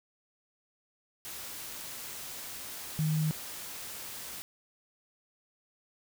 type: tone in noise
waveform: sine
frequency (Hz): 155.56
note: D#3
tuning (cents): 0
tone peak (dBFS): -26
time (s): 2.99-3.31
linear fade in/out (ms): 0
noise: white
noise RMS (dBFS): -42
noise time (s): 1.25-4.42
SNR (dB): +13
effects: none